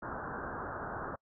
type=low-pass noise; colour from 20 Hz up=white; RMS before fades=-40 dBFS; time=0.02-1.16 s; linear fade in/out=10 ms; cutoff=1600 Hz; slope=96 dB/octave; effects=noise-tail reverb RT60 0.1 s tail -26 dB re dry